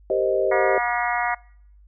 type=chord; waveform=sine; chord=C minor seventh; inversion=second; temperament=equal; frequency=392 / 466.2 / 523.3 / 622.3 Hz; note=G4 / Bb4 / C5 / Eb5; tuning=0 / 0 / 0 / 0 cents; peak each=-23 / -29 / -23 / -23 dBFS; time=0.1-0.78 s; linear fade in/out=2 ms
type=harmonic tone; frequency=240.2 Hz; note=B3; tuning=48 cents flat; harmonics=3 / 4 / 5 / 6 / 7 / 8 / 9; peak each=-25 / -27 / -30 / -31 / -33 / -28 / -30 dBFS; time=0.51-1.35 s; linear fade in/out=10 ms
effects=noise-tail reverb RT60 0.7 s tail -26 dB re dry + added 50 Hz sine -48 dBFS peak until 1.87 s